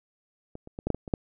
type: clicks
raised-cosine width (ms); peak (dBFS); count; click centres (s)
2; -26 / -30 / -23 / -14 / -10 / -20 / -25 / -11; 8; 0.554 / 0.674 / 0.789 / 0.87 / 0.903 / 0.946 / 1.078 / 1.138
effects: none